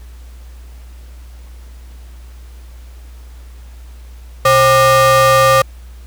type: ring-modulated tone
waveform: square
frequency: 329.6 Hz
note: E4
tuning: in tune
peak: -5 dBFS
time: 4.45-5.62 s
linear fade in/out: 5 ms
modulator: 864 Hz
effects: added 60 Hz sine -32 dBFS peak until 6.06 s + pink hiss -48 dBFS RMS until 6.06 s